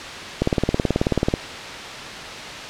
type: click train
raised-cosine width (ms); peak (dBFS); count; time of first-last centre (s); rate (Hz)
2; -4; 18; 0.42-1.339; 18.5
effects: white hiss -31 dBFS RMS until 2.69 s + low-pass 4000 Hz 12 dB/octave